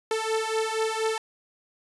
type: beating tone pair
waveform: sawtooth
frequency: 440 / 444.2 Hz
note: A4 / A4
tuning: 0 / +16 cents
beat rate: 4.2 Hz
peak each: -24 dBFS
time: 0.11-1.18 s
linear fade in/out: 2 ms
effects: resampled to 24000 Hz